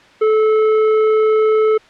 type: tone with tanh clipping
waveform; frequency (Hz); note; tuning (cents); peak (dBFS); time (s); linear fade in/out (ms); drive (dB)
triangle; 434.4; A4; -22; -12; 0.21-1.78; 10; 14
effects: white hiss -45 dBFS RMS until 1.89 s + low-pass 3000 Hz 12 dB/octave